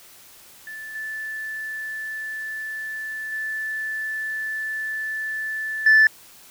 sine tone with level steps, 1751 Hz, A6, 9 cents flat, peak -33 / -28 / -25 / -9 dBFS, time 0.67-6.07 s, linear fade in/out 2 ms, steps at 0.95 / 3.32 / 5.86 s, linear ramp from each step 5 ms, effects tanh soft clip ceiling -9 dBFS + white hiss -48 dBFS RMS until 6.5 s

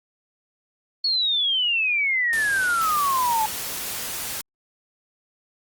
sine exponential sweep, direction down, 4418 to 855 Hz, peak -19 dBFS, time 1.04-3.46 s, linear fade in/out 5 ms
white noise, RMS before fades -30 dBFS, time 2.33-4.41 s, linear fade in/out 0 ms
effects Opus 32 kbps

